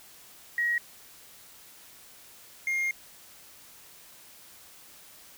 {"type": "tone pair in turn", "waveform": ["sine", "triangle"], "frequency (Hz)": [1899, 2127], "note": ["A#6", "C7"], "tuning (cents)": [32, 28], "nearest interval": "major second", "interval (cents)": 196, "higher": "second", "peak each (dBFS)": -24, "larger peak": "neither", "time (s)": [[0.58, 0.78], [2.67, 2.91]], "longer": "second", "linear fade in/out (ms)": 2, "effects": ["white hiss -52 dBFS RMS until 5.37 s"]}